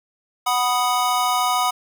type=chord; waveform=square; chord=B major; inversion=second; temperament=equal; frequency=740 / 987.8 / 1244.5 Hz; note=F#5 / B5 / D#6; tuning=0 / 0 / 0 cents; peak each=-23 dBFS; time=0.46-1.71 s; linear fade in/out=10 ms; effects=none